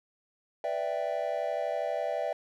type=chord; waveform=triangle; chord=E minor seventh; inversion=second; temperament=equal; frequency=493.9 / 587.3 / 659.3 / 784 Hz; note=B4 / D5 / E5 / G5; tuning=0 / 0 / 0 / 0 cents; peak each=-36 / -31 / -31 / -35 dBFS; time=0.64-2.33 s; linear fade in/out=2 ms; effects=none